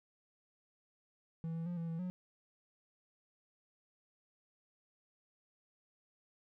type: tone with pitch steps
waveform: triangle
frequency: 163.8 / 165 / 175.3 / 166.6 / 164.4 / 181.6 Hz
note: E3 / E3 / F3 / E3 / E3 / F#3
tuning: -11 / +2 / +7 / +19 / -4 / -32 cents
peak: -35 dBFS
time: 1.44-2.1 s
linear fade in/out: 0 ms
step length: 110 ms
effects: none